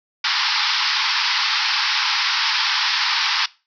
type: band-pass noise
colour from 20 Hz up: white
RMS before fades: -20 dBFS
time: 0.24-3.46 s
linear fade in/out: 5 ms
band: 830 to 5400 Hz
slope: 96 dB/octave
effects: noise-tail reverb RT60 0.3 s tail -21 dB re dry